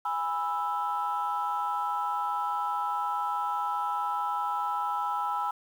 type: chord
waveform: sine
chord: E major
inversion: first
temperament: just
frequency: 824.1 / 988.9 / 1318.5 Hz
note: G#5 / B5 / E6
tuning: -14 / +2 / 0 cents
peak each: -31 dBFS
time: 0.05-5.51 s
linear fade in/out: 5 ms
effects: tanh soft clip ceiling -20 dBFS + 9-bit